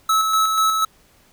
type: tone with tremolo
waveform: square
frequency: 1299 Hz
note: E6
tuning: 26 cents flat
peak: -15 dBFS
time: 0.09-0.85 s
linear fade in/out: 5 ms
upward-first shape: square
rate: 4.1 Hz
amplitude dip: 35%
effects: pink hiss -55 dBFS RMS until 1.32 s